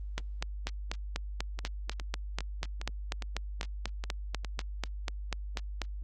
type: two click trains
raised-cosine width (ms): 0.2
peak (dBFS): -21 / -15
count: 8 / 24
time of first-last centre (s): 1.59-4.447 / 0.18-5.817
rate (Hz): 2.45 / 4.08
effects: added 50 Hz sine -36 dBFS peak until 6.03 s + Opus 24 kbps